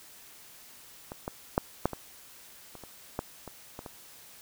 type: clicks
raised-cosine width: 1 ms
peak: -24 / -19 / -9 / -10 / -21 / -30 / -30 / -16 / -27 / -25 / -26 dBFS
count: 11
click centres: 1.119 / 1.279 / 1.579 / 1.856 / 1.933 / 2.753 / 2.837 / 3.191 / 3.477 / 3.791 / 3.862 s
effects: white hiss -52 dBFS RMS until 4.41 s